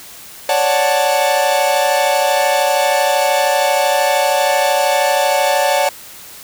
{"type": "chord", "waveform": "45% pulse", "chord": "D major seventh", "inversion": "third", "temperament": "equal", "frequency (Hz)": [554.4, 587.3, 740, 880], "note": ["C#5", "D5", "F#5", "A5"], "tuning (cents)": [0, 0, 0, 0], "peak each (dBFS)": -18, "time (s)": [0.49, 5.89], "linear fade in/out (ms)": 2, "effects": ["white hiss -36 dBFS RMS until 6.43 s"]}